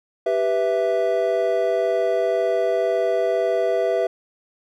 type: chord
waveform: triangle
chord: E minor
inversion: first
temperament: equal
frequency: 392 / 493.9 / 659.3 Hz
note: G4 / B4 / E5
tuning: 0 / 0 / 0 cents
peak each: -22 / -21 / -19 dBFS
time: 0.26-4.07 s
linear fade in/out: 5 ms
effects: none